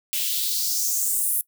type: noise with high-pass filter sweep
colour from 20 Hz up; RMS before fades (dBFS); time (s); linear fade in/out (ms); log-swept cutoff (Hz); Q
blue; -24; 0.13-1.41; 0; 2700 to 11000; 2.9
effects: noise-tail reverb RT60 0.1 s tail -21 dB re dry